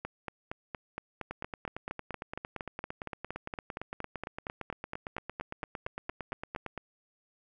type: two click trains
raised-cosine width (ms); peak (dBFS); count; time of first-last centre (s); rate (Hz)
0.5; -21 / -22; 29 / 49; 0.05-6.562 / 1.31-6.777; 4.3 / 8.78
effects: none